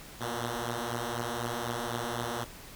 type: beating tone pair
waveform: 5% pulse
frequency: 116.54 / 120.54 Hz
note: A#2 / B2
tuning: 0 / -42 cents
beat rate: 4 Hz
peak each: -25 / -23 dBFS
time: 0.2-2.45 s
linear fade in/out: 20 ms
effects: pink hiss -48 dBFS RMS until 2.75 s